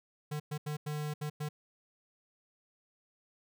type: tone bursts at uneven times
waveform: square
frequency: 150 Hz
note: D3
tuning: 37 cents sharp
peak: -35 dBFS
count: 6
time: 0.31-0.4 / 0.51-0.58 / 0.66-0.77 / 0.86-1.14 / 1.21-1.3 / 1.4-1.49 s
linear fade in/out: 10 ms
effects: none